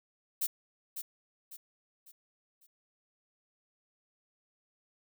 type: noise with echo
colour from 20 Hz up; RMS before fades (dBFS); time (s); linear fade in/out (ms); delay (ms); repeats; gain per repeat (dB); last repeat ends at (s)
violet; -31; 0.41-0.47; 10; 550; 4; -8; 2.67
effects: none